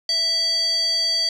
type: tone with band-pass filter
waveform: square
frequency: 659.3 Hz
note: E5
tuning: in tune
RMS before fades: -21 dBFS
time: 0.09-1.29 s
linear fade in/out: 2 ms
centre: 4600 Hz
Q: 8.5
effects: none